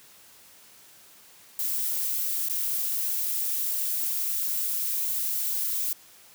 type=noise with dropouts; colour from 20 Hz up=violet; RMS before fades=-28 dBFS; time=1.59-5.93 s; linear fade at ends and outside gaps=2 ms; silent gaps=2.487-2.497 s; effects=white hiss -53 dBFS RMS until 6.34 s + high-pass 60 Hz 12 dB/octave